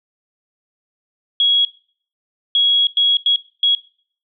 sine tone bursts at uneven times, 3322 Hz, G#7, in tune, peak -11 dBFS, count 5, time 1.4-1.65 / 2.55-2.87 / 2.97-3.17 / 3.26-3.36 / 3.63-3.75 s, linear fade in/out 2 ms, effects noise-tail reverb RT60 0.5 s tail -20 dB re dry

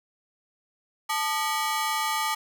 sawtooth ring-modulated tone, 1046.5 Hz, C6, in tune, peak -18 dBFS, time 1.09-2.35 s, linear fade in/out 10 ms, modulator 169 Hz, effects none

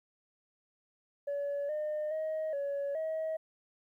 sine tone with pitch steps, 569 / 607 / 629 / 563 / 637 Hz, C#5 / D#5 / D#5 / C#5 / D#5, +45 / -43 / +19 / +27 / +41 cents, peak -30 dBFS, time 1.27-3.37 s, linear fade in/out 10 ms, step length 420 ms, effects tanh soft clip ceiling -30 dBFS + 12-bit

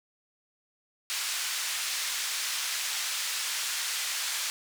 white band-pass noise, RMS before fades -32 dBFS, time 1.1-4.5 s, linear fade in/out 0 ms, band 1400 to 7400 Hz, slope 12 dB/octave, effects none

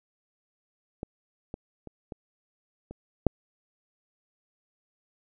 clicks, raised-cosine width 2 ms, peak -20 / -22 / -28 / -24 / -27 / -6 dBFS, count 6, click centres 1.031 / 1.541 / 1.873 / 2.122 / 2.91 / 3.267 s, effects none

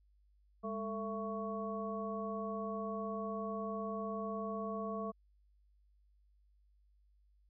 harmonic tone with a mistuned harmonic, 223 Hz, A3, 23 cents sharp, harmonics 1 / 2 / 3 / 5, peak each -41 / -43 / -43 / -43 dBFS, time 0.63-5.12 s, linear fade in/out 20 ms, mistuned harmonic 1, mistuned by -150 cents, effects added 50 Hz sine -66 dBFS peak until 7.49 s

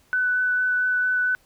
sine tone with vibrato, 1496 Hz, F#6, 19 cents sharp, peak -19 dBFS, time 0.13-1.35 s, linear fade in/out 0 ms, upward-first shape sine, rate 4.4 Hz, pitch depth 9 cents each way, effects pink hiss -60 dBFS RMS until 1.45 s

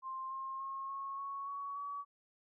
sine tone with pitch steps, 1053 / 1066.5 / 1080.1 / 1093.9 / 1107.9 / 1122.1 / 1136.4 Hz, C6 / C6 / C#6 / C#6 / C#6 / C#6 / C#6, +11 / +33 / -45 / -23 / -1 / +21 / +43 cents, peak -39 dBFS, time 0.02-2.05 s, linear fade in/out 50 ms, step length 290 ms, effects none

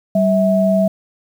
sine tone pair together, 193.25 / 650 Hz, G3 / E5, -24 / -24 cents, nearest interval octave + major sixth, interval 2100 cents, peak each -14 dBFS, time 0.15-0.88 s, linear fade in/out 5 ms, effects 7-bit

